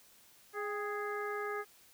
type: harmonic tone with a mistuned harmonic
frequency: 415.3 Hz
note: G#4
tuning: in tune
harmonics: 1 / 2 / 3 / 4 / 5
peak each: -38 / -45 / -41 / -43 / -47 dBFS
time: 0.53-1.65 s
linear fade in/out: 50 ms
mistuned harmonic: 2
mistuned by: -57 cents
effects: white hiss -62 dBFS RMS until 1.93 s